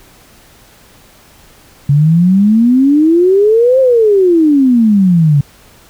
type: exponential two-way sweep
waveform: sine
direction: up then down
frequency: 138.59 to 535 to 138.59 Hz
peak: -5 dBFS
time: 1.89-5.41 s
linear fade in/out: 5 ms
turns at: 3.8 s
effects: pink hiss -43 dBFS RMS until 5.89 s